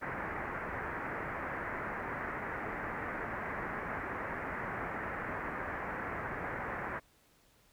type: low-pass noise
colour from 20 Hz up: white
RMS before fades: -39 dBFS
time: 0.01-7 s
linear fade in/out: 20 ms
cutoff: 2000 Hz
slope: 48 dB/octave
effects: pink hiss -67 dBFS RMS until 7.72 s